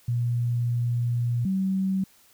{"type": "tone pair in turn", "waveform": "sine", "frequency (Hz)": [119.8, 191], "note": ["A#2", "G3"], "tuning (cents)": [48, -45], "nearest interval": "minor sixth", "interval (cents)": 807, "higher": "second", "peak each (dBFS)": -22, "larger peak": "neither", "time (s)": [[0.08, 1.45], [1.45, 2.04]], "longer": "first", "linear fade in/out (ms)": 5, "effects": ["white hiss -58 dBFS RMS until 2.33 s"]}